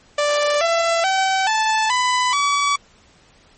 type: tone with pitch steps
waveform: sawtooth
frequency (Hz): 587.3 / 670.7 / 766 / 874.9 / 999.2 / 1141.2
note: D5 / E5 / G5 / A5 / B5 / C#6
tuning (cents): 0 / +30 / -40 / -10 / +20 / +50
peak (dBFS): -12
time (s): 0.18-2.76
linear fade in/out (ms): 5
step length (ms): 430
effects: pink hiss -52 dBFS RMS until 3.57 s + MP3 32 kbps